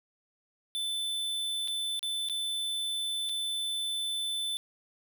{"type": "tone with dropouts", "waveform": "square", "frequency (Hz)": 3520, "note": "A7", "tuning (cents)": 0, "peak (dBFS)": -31, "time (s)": [0.75, 4.57], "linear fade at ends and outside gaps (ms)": 0, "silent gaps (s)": [[1.676, 1.682], [1.993, 2.029], [2.287, 2.297], [3.29, 3.294]], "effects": []}